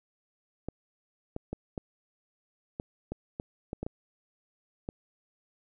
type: clicks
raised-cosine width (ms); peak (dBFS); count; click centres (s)
2; -21; 11; 0.686 / 1.364 / 1.53 / 1.778 / 2.799 / 3.12 / 3.399 / 3.731 / 3.83 / 3.865 / 4.889
effects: none